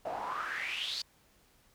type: noise with band-pass filter sweep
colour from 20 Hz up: pink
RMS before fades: -37 dBFS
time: 0.05-1.02 s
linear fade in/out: 5 ms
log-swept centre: 620 to 4700 Hz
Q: 6.4
effects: pink hiss -66 dBFS RMS until 1.74 s